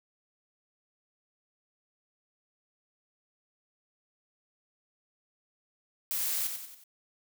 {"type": "noise with echo", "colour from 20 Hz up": "blue", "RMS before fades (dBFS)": -32, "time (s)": [6.11, 6.47], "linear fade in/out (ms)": 0, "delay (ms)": 92, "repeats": 4, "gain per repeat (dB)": -6, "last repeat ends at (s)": 6.838, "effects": []}